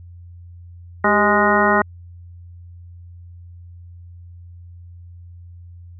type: harmonic tone with a mistuned harmonic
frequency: 207.7 Hz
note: G#3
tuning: in tune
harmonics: 1 / 2 / 3 / 4 / 5 / 6 / 7 / 9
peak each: -21 / -21 / -21 / -21 / -21 / -21 / -21 / -21 dBFS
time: 1.04-1.82 s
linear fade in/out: 5 ms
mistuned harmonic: 2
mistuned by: -73 cents
effects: added 87 Hz sine -37 dBFS peak until 5.99 s